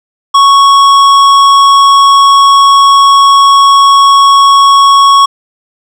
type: tone with hard clipping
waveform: triangle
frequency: 1108.7 Hz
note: C#6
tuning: in tune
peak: -3 dBFS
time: 0.34-5.26 s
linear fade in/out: 10 ms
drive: 15 dB
effects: none